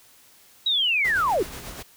sine linear sweep, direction down, 3900 to 318.2 Hz, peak -19 dBFS, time 0.66-1.43 s, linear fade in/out 5 ms
pink noise with tremolo, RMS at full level -36 dBFS, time 1.04-1.83 s, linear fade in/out 10 ms, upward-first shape sine, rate 8.2 Hz, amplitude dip 40%
effects white hiss -54 dBFS RMS until 1.96 s

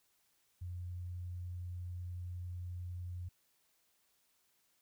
sine tone, 88.9 Hz, F2, 31 cents sharp, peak -40 dBFS, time 0.61-3.29 s, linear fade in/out 10 ms, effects white hiss -75 dBFS RMS until 4.81 s

